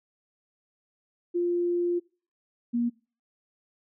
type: tone pair in turn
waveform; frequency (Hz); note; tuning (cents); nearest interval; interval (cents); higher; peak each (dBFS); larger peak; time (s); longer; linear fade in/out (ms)
sine; 349.2 / 237.8; F4 / A#3; 0 / +35; perfect fifth; 665; first; -23; neither; 1.34-2 / 2.73-2.9; first; 20
effects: noise-tail reverb RT60 0.4 s tail -24 dB re dry